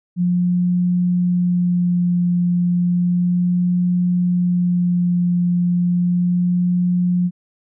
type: tone with vibrato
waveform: sine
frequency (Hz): 177.1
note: F3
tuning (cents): +24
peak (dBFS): -14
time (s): 0.16-7.31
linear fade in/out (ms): 50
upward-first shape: sine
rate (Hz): 0.33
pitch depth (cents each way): 11
effects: none